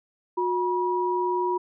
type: tone pair together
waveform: sine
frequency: 361.7 / 965.6 Hz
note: F#4 / B5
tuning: -39 / -39 cents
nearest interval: octave + perfect fourth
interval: 1700 cents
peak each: -25 dBFS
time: 0.37-1.58 s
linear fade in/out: 10 ms
effects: none

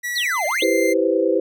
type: tone with pitch glide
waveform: 45% pulse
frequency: 1939 to 2090 Hz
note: B6 to C7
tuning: -32 to -2 cents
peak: -23 dBFS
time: 0.03-0.94 s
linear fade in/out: 20 ms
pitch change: +130 cents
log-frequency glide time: 0.24-0.45 s
type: exponential two-way sweep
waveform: triangle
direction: down then up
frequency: 4699 to 568 to 4699 Hz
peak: -19 dBFS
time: 0.15-0.65 s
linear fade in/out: 20 ms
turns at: 0.46 s
type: chord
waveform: sine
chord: C major seventh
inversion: first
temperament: equal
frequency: 329.6 / 392 / 493.9 / 523.3 Hz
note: E4 / G4 / B4 / C5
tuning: 0 / 0 / 0 / 0 cents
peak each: -21 dBFS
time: 0.62-1.4 s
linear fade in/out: 5 ms
effects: none

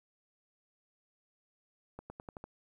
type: accelerating click train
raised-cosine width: 1 ms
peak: -30 dBFS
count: 6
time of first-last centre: 1.99-2.44 s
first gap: 110 ms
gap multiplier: 0.9
effects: 11-bit

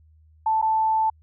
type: tone with dropouts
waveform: sine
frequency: 880 Hz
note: A5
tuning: in tune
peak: -18 dBFS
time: 0.46-1.1 s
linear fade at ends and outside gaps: 5 ms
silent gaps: 0.616-0.624 s
effects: added 78 Hz sine -52 dBFS peak until 1.22 s

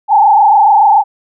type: tone with frequency modulation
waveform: sine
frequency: 840 Hz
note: G#5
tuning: 19 cents sharp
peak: -4 dBFS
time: 0.08-1.04 s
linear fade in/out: 50 ms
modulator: 27 Hz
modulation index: 1.8
effects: none

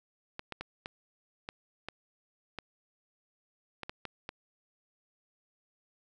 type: clicks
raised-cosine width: 0.3 ms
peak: -22 dBFS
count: 11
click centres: 0.394 / 0.523 / 0.61 / 0.859 / 1.489 / 1.886 / 2.587 / 3.833 / 3.895 / 4.053 / 4.291 s
effects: none

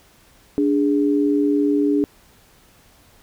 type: tone pair together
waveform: sine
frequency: 291.1 / 411.7 Hz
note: D4 / G#4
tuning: -15 / -15 cents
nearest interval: tritone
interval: 600 cents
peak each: -16 / -21 dBFS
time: 0.58-2.04 s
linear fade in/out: 0 ms
effects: pink hiss -53 dBFS RMS until 3.22 s

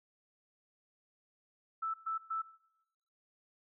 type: tone bursts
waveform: sine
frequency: 1318.5 Hz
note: E6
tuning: in tune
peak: -33 dBFS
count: 3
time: 1.82-2.42 s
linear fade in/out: 10 ms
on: 120 ms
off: 120 ms
effects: noise-tail reverb RT60 0.9 s tail -20 dB re dry

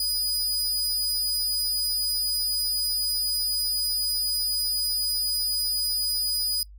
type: tone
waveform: sawtooth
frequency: 4948 Hz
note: D#8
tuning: 10 cents flat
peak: -21 dBFS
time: 0-6.63 s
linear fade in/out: 2 ms
effects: noise-tail reverb RT60 0.1 s tail -21 dB re dry + added 50 Hz sine -43 dBFS peak until 6.78 s

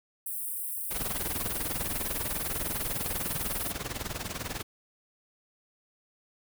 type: high-pass noise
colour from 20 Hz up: white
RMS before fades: -35 dBFS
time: 0.26-3.72 s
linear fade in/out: 5 ms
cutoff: 8400 Hz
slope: 96 dB/octave
type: noise with tremolo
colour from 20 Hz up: pink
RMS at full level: -32 dBFS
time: 0.9-4.63 s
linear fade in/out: 20 ms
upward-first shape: triangle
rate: 20 Hz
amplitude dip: 90%
effects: none

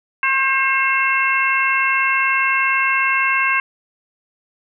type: harmonic tone with a mistuned harmonic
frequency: 537 Hz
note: C5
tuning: 45 cents sharp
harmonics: 2 / 3 / 4 / 5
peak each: -20 / -20 / -20 / -20 dBFS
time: 0.23-3.6 s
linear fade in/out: 2 ms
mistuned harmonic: 3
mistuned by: -18 cents
effects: none

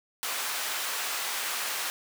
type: high-pass noise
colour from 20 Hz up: pink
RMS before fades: -32 dBFS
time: 0.23-1.9 s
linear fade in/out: 0 ms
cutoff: 1000 Hz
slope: 12 dB/octave
effects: none

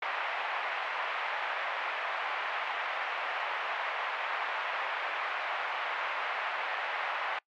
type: band-pass noise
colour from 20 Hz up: pink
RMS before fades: -34 dBFS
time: 0.02-7.39 s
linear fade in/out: 5 ms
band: 710 to 2600 Hz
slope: 24 dB/octave
effects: noise-tail reverb RT60 0.1 s tail -24 dB re dry + MP3 96 kbps

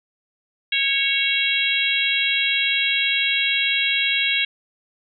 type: harmonic tone with a mistuned harmonic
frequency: 549 Hz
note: C#5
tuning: 17 cents flat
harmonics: 3 / 4 / 5 / 6 / 7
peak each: -29 / -23 / -23 / -23 / -26 dBFS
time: 0.72-4.45 s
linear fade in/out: 5 ms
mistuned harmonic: 4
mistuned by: +18 cents
effects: none

